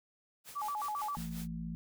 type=noise with tremolo; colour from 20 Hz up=white; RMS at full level=-47 dBFS; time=0.44-1.48 s; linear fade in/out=50 ms; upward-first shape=triangle; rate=5.5 Hz; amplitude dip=80%
type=tone with vibrato; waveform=sine; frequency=987.8 Hz; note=B5; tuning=in tune; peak=-34 dBFS; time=0.55-1.17 s; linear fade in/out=20 ms; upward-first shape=square; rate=7.5 Hz; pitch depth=270 cents each way
type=harmonic tone; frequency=56.3 Hz; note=A1; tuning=40 cents sharp; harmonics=1 / 3 / 4; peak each=-45 / -39 / -43 dBFS; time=1.17-1.75 s; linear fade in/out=0 ms
effects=none